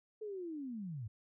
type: linear sweep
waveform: sine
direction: down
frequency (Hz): 440 to 98.6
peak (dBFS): -40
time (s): 0.21-1.08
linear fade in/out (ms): 10
effects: none